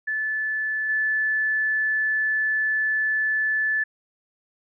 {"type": "tone with level steps", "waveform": "sine", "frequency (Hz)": 1740, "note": "A6", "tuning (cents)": -20, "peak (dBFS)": [-23, -20], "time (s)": [0.07, 3.84], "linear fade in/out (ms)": 10, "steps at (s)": 0.89, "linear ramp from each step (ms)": 5, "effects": []}